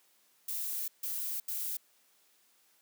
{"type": "noise bursts at uneven times", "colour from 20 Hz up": "violet", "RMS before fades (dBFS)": -36, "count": 3, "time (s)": [[0.48, 0.88], [1.03, 1.4], [1.48, 1.77]], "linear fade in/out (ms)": 5, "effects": ["white hiss -68 dBFS RMS until 2.81 s", "high-pass 200 Hz 12 dB/octave"]}